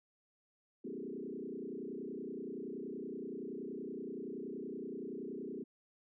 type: tone with frequency modulation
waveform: sine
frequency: 321.1 Hz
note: E4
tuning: 45 cents flat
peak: -40 dBFS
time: 0.84-5.64 s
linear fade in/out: 10 ms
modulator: 30.6 Hz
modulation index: 3.5
effects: none